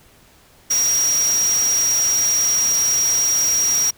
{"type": "tone in noise", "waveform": "sine", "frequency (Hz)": 5690, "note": "F8", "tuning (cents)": 31, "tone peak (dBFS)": -15, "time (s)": [0.7, 3.91], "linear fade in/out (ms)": 10, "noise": "white", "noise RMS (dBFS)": -27, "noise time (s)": [0.7, 3.91], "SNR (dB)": 9, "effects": ["pink hiss -51 dBFS RMS until 3.97 s"]}